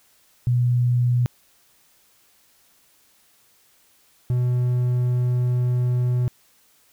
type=tone pair in turn; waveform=sine / triangle; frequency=122.5 / 123.78 Hz; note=B2 / B2; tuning=-14 / +4 cents; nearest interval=unison; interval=18 cents; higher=second; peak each=-16 dBFS; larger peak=neither; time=0.47-1.26 / 4.3-6.28 s; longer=second; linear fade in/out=0 ms; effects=white hiss -59 dBFS RMS until 6.92 s